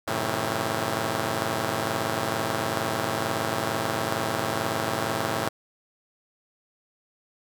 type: chord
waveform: 5% pulse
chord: F# diminished seventh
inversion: none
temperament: just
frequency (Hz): 92.5 / 111 / 133.2 / 159.84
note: F#2 / A2 / C3 / Eb3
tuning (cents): 0 / +16 / +31 / +47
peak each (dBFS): -24 / -18 / -21 / -21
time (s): 0.07-5.49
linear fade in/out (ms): 10
effects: none